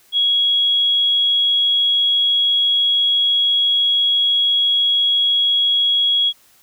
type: tone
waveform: sine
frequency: 3322 Hz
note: G#7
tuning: in tune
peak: -13 dBFS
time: 0.12-6.33 s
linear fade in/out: 50 ms
effects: white hiss -53 dBFS RMS until 6.62 s